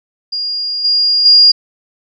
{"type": "tone with level steps", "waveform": "sine", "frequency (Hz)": 4834, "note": "D8", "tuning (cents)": 49, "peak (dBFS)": [-16, -9, -3], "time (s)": [0.32, 1.52], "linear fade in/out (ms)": 10, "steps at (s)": [0.84, 1.25], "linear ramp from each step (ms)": 10, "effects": []}